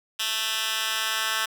10% pulse tone with high-pass filter sweep, 220.3 Hz, A3, 2 cents sharp, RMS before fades -27 dBFS, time 0.19-1.46 s, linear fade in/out 10 ms, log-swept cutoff 2700 to 1800 Hz, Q 1.7, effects none

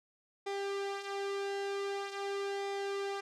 sawtooth tone with flanger, 397.4 Hz, G4, 24 cents sharp, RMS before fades -37 dBFS, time 0.46-3.21 s, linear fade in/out 10 ms, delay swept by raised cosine 0.69 to 4.19 ms, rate 0.45 Hz, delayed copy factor -0.55, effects low-pass 6000 Hz 12 dB/octave

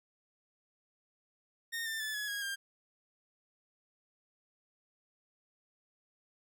sawtooth tone with pitch steps, 1841 / 1789.6 / 1739.7 / 1691.1 / 1643.9 / 1598.1 Hz, A#6 / A6 / A6 / G#6 / G#6 / G6, -22 / +29 / -20 / +31 / -18 / +33 cents, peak -32 dBFS, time 1.72-2.56 s, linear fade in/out 20 ms, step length 140 ms, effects none

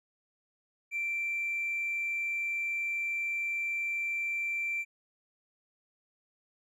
triangle tone, 2349 Hz, D7, in tune, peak -27 dBFS, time 0.91-4.85 s, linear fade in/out 50 ms, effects tanh soft clip ceiling -27 dBFS + resampled to 32000 Hz

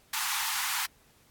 pink high-pass noise, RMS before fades -31 dBFS, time 0.13-0.86 s, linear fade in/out 5 ms, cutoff 820 Hz, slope 96 dB/octave, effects pink hiss -62 dBFS RMS until 1.3 s + AAC 64 kbps

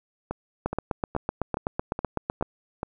two click trains, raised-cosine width 1 ms, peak -15 / -11 dBFS, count 7 / 15, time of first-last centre 0.31-2.831 / 0.66-2.425 s, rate 2.38 / 7.93 Hz, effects none

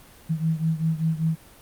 sine beating tone pair, 159.3 / 164.4 Hz, D#3 / E3, +41 / -4 cents, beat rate 5.1 Hz, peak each -23 / -26 dBFS, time 0.29-1.36 s, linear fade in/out 20 ms, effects pink hiss -50 dBFS RMS until 1.61 s + Opus 32 kbps

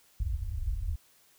white low-pass noise, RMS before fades -32 dBFS, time 0.2-0.96 s, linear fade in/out 5 ms, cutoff 100 Hz, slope 96 dB/octave, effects white hiss -63 dBFS RMS until 1.38 s

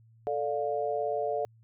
sine chord, D minor, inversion second, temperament just, 440.5 / 587.3 / 704.8 Hz, A4 / D5 / F5, +2 / 0 / +16 cents, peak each -32 dBFS, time 0.27-1.45 s, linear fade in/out 0 ms, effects added 113 Hz sine -56 dBFS peak until 1.63 s

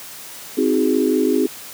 sine chord, Ab dominant seventh, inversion first, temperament equal with one note detuned, 261.6 / 317.1 / 370 / 415.3 Hz, C4 / Eb4 / Gb4 / Ab4, 0 / +33 / 0 / 0 cents, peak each -19 / -20 / -21 / -20 dBFS, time 0.57-1.47 s, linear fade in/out 10 ms, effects white hiss -36 dBFS RMS until 1.73 s + high-pass 100 Hz 12 dB/octave

